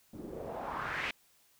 white noise with low-pass filter sweep, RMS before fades -39 dBFS, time 0.13-1.11 s, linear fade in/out 5 ms, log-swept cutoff 270 to 2500 Hz, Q 2.9, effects white hiss -67 dBFS RMS until 1.59 s

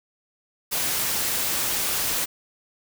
white noise, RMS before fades -25 dBFS, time 0.71-2.26 s, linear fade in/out 20 ms, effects none

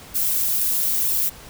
violet noise with flanger, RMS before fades -21 dBFS, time 0.14-1.3 s, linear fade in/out 20 ms, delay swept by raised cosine 1.1 to 3.5 ms, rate 2.1 Hz, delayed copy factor +0.7, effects pink hiss -42 dBFS RMS until 1.49 s

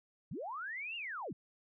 sine linear two-way sweep, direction up then down, 104.9 to 2859 to 104.9 Hz, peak -39 dBFS, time 0.31-1.33 s, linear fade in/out 5 ms, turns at 0.96 s, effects none

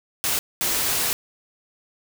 white noise bursts at uneven times, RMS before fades -23 dBFS, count 2, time 0.24-0.39 / 0.61-1.13 s, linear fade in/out 0 ms, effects none

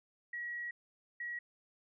sine tone bursts at uneven times, 1914 Hz, A#6, 45 cents sharp, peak -38 dBFS, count 2, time 0.33-0.71 / 1.2-1.39 s, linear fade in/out 5 ms, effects none

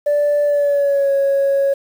sine tone with pitch glide, 584 to 553.1 Hz, D5 to C#5, -10 to -4 cents, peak -11 dBFS, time 0.06-1.74 s, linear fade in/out 10 ms, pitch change -94 cents, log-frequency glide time 0.44-1.11 s, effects tanh soft clip ceiling -10 dBFS + 7-bit

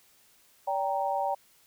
sine chord, G minor, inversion second, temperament equal with one note detuned, 574.2 / 784 / 932.3 Hz, D5 / G5 / Bb5, -39 / 0 / 0 cents, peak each -32 / -29 / -32 dBFS, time 0.67-1.35 s, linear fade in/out 10 ms, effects white hiss -62 dBFS RMS until 1.66 s

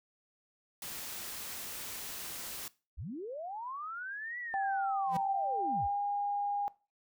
white noise, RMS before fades -42 dBFS, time 0.82-2.68 s, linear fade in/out 2 ms
sine linear two-way sweep, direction up then down, 44 to 1975.5 to 44 Hz, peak -38 dBFS, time 2.97-5.88 s, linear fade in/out 20 ms, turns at 4.39 s
sine tone with pitch glide, 784 to 812.6 Hz, G5 to G#5, 0 to -38 cents, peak -30 dBFS, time 4.54-6.68 s, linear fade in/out 0 ms, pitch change +62 cents, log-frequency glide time 5.33-6.01 s
square tone with exponential growth, 172.6 Hz, F3, 20 cents flat, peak -32 dBFS, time 5.06-5.17 s, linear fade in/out 5 ms, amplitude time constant 23 ms
effects noise-tail reverb RT60 0.3 s tail -20 dB re dry

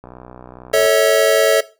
click train, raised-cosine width 1 ms, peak -22 dBFS, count 52, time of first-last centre 0.04-0.86 s, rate 62.2 Hz
square chord, A major, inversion none, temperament equal with one note detuned, 440 / 554.4 / 644.9 Hz, A4 / C#5 / E5, 0 / 0 / -38 cents, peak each -16 dBFS, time 0.73-1.61 s, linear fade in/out 10 ms
effects noise-tail reverb RT60 0.3 s tail -17 dB re dry

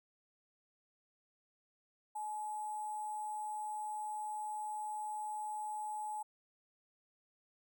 sine tone with sample-and-hold, 850 Hz, G#5, 40 cents sharp, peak -38 dBFS, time 2.15-6.23 s, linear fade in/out 10 ms, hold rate 8820 Hz, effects none

